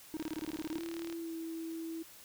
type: tone bursts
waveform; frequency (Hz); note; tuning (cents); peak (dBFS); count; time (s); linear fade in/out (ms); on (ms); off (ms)
triangle; 314.3; D#4; +18; -33; 12; 0.14-0.785; 0; 29; 27
type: click train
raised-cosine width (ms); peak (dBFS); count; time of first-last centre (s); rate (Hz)
0.2; -28; 36; 0.2-1.126; 37.8
type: tone with pitch glide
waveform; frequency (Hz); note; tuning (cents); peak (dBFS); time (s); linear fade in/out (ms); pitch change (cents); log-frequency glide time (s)
sine; 334 to 327.3; E4 to E4; +23 to -12; -38; 0.72-2.03; 10; -35; 1.17-1.34
effects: white hiss -55 dBFS RMS until 2.24 s